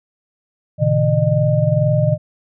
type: tone cluster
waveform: sine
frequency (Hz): 114.7 / 134.7 / 156.9 / 608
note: A#2 / C#3 / D#3 / D#5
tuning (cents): -28 / -49 / +15 / -40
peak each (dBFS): -18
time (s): 0.78-2.18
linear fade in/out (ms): 50
effects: none